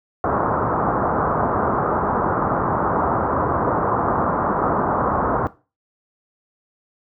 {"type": "low-pass noise", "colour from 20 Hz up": "white", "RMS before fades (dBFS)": -20, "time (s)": [0.24, 5.47], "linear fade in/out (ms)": 0, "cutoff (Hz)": 1300, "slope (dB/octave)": 48, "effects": ["noise-tail reverb RT60 0.3 s tail -17 dB re dry", "high-pass 60 Hz 12 dB/octave"]}